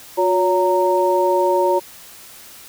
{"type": "tone cluster", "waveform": "sine", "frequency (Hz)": [361, 563, 925], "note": ["F#4", "C#5", "A#5"], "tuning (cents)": [-43, 27, -14], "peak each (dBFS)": -18, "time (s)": [0.17, 1.8], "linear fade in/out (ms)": 20, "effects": ["white hiss -41 dBFS RMS until 2.68 s"]}